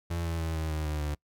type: tone with pitch steps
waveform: 35% pulse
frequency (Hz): 84.8 / 82.91 / 81.06 / 79.26 / 77.49 / 75.77 / 74.08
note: E2 / E2 / E2 / D#2 / D#2 / D#2 / D2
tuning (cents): +50 / +11 / -29 / +33 / -7 / -45 / +16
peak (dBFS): -28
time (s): 0.1-1.15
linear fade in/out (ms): 10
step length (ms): 150
effects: noise-tail reverb RT60 0.1 s tail -25 dB re dry